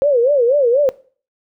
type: tone with vibrato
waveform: sine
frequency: 523.3 Hz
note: C5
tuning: in tune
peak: -10 dBFS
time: 0.02-0.89 s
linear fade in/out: 0 ms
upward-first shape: sine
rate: 4.1 Hz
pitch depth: 210 cents each way
effects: noise-tail reverb RT60 0.4 s tail -19 dB re dry